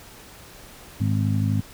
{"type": "harmonic tone", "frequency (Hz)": 52.1, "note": "G#1", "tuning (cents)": 6, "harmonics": [2, 3, 4, 5], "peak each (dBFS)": [-21, -28, -27, -29], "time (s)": [1, 1.61], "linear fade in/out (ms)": 10, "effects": ["pink hiss -45 dBFS RMS until 1.73 s"]}